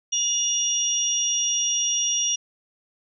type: tone cluster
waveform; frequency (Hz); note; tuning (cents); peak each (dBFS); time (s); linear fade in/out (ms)
sine; 2854 / 3465 / 5730; F7 / A7 / F8; +37 / -27 / +44; -27 / -30 / -22; 0.12-2.36; 10
effects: none